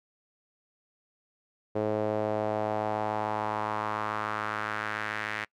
sawtooth tone with band-pass filter sweep, 107 Hz, A2, 48 cents flat, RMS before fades -31 dBFS, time 1.75-5.45 s, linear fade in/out 10 ms, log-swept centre 490 to 1900 Hz, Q 2.5, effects noise-tail reverb RT60 0.1 s tail -24 dB re dry

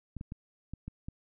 clicks, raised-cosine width 5 ms, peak -27 dBFS, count 6, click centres 0.167 / 0.211 / 0.321 / 0.736 / 0.88 / 1.085 s, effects none

